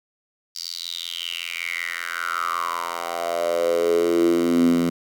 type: tone with high-pass filter sweep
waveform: 10% pulse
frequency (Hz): 85.3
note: F2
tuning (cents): -40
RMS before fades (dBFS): -23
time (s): 0.55-4.9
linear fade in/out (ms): 10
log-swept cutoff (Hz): 5000 to 210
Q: 6.9
effects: none